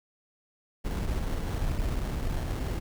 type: noise with sample-and-hold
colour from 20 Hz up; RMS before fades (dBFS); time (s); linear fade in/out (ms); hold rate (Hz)
brown; -30; 0.84-2.8; 20; 2450
effects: none